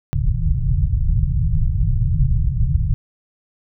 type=low-pass noise; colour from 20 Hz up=pink; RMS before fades=-17 dBFS; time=0.13-2.94 s; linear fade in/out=0 ms; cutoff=160 Hz; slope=96 dB/octave; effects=none

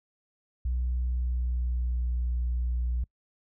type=tone with pitch glide; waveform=sine; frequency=61.74 to 60.5 Hz; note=B1 to B1; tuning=0 to -35 cents; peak=-24 dBFS; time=0.65-3.04 s; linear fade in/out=5 ms; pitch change=-35 cents; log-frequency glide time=0.99-2.15 s; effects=noise-tail reverb RT60 0.1 s tail -26 dB re dry + tanh soft clip ceiling -23 dBFS

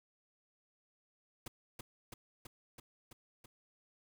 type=noise with echo; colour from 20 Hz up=pink; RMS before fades=-44 dBFS; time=1.46-1.48 s; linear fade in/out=5 ms; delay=330 ms; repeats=6; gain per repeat=-2 dB; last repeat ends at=3.46 s; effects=none

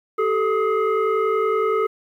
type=tone with frequency modulation; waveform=sine; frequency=439.8 Hz; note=A4; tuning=1 cent flat; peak=-17 dBFS; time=0.18-1.87 s; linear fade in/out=10 ms; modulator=829 Hz; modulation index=1.1; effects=9-bit

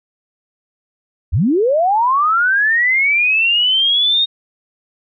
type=linear sweep; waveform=sine; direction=up; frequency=58.27 to 3729 Hz; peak=-11 dBFS; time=1.32-4.26 s; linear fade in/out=20 ms; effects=none

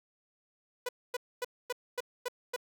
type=tone bursts; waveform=sawtooth; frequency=493.9 Hz; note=B4; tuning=in tune; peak=-28 dBFS; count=7; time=0.86-2.563 s; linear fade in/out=5 ms; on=29 ms; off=250 ms; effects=none

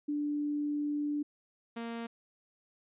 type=tone pair in turn; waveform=sine / sawtooth; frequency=293.7 / 231.9 Hz; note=D4 / A#3; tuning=0 / -9 cents; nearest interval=major third; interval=409 cents; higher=first; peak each=-30 / -33 dBFS; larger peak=first; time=0.08-1.23 / 1.76-2.07 s; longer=first; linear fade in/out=10 ms; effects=resampled to 8000 Hz

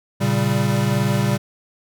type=chord; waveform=square; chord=G diminished; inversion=first; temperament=equal; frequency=116.54 / 138.59 / 196 Hz; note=Bb2 / Db3 / G3; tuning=0 / 0 / 0 cents; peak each=-22 dBFS; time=0.2-1.38 s; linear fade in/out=20 ms; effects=none

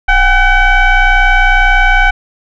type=tone with frequency modulation; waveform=sine; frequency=740 Hz; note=F#5; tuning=in tune; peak=-4 dBFS; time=0.08-2.11 s; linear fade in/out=10 ms; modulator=771 Hz; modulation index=1.9; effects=tanh soft clip ceiling -1 dBFS

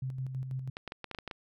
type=tone with tremolo; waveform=sine; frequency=130.81 Hz; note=C3; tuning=in tune; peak=-32 dBFS; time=0.02-0.7 s; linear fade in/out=5 ms; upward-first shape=square; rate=6.1 Hz; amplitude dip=45%
type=clicks; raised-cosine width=0.3 ms; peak=-23 dBFS; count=9; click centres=0.769 / 0.877 / 0.921 / 1.043 / 1.113 / 1.148 / 1.187 / 1.277 / 1.312 s
effects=none

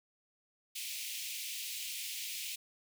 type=high-pass noise; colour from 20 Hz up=pink; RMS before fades=-41 dBFS; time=0.75-2.56 s; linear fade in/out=10 ms; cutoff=2300 Hz; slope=48 dB/octave; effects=none

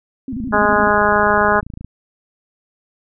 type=tone with vibrato; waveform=sine; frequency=240 Hz; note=B3; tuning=49 cents flat; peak=-22 dBFS; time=0.28-0.89 s; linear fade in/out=2 ms; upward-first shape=square; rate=12 Hz; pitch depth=170 cents each way
type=click train; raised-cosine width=5 ms; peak=-19 dBFS; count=43; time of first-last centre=0.33-1.846 s; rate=27.7 Hz
type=harmonic tone; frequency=207.7 Hz; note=G#3; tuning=in tune; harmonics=1 / 2 / 3 / 4 / 5 / 6 / 7 / 8; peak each=-23 / -20 / -19 / -19 / -19 / -20 / -19 / -22 dBFS; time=0.52-1.61 s; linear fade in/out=20 ms
effects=none

